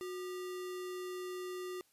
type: tone with sample-and-hold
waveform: sine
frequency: 364.9 Hz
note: F#4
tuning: 24 cents flat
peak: -39 dBFS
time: 0.01-1.81 s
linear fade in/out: 0 ms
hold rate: 1575 Hz
effects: white hiss -71 dBFS RMS until 1.92 s + resampled to 32000 Hz